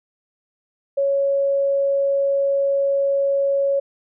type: tone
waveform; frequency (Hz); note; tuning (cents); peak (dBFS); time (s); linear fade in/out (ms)
sine; 555; C#5; +2; -16; 0.97-3.8; 10
effects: none